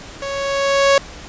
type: tone with level ramp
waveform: sawtooth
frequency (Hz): 554.4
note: C#5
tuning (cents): 0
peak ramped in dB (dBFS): -20 to -5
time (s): 0.22-0.98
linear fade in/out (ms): 2
effects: pink hiss -36 dBFS RMS until 1.28 s + resampled to 16000 Hz